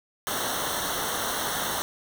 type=noise with comb filter; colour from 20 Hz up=pink; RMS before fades=-29 dBFS; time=0.27-1.82 s; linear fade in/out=0 ms; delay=0.41 ms; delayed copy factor=-0.9; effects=none